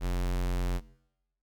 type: tone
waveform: square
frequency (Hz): 44.64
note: F1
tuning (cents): +39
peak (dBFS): -28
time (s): 0-0.81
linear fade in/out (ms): 50
effects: noise-tail reverb RT60 0.9 s tail -22 dB re dry